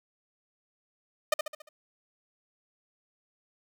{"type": "tone with echo", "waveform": "sawtooth", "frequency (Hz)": 610, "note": "D#5", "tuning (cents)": -34, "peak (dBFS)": -17, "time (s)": [1.32, 1.34], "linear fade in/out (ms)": 5, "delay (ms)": 70, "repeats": 5, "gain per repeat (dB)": -6, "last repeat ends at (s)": 1.69, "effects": []}